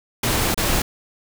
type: noise with dropouts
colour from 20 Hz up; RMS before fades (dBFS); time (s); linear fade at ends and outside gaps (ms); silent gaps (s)
pink; -20; 0.23-0.82; 5; 0.545-0.575
effects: none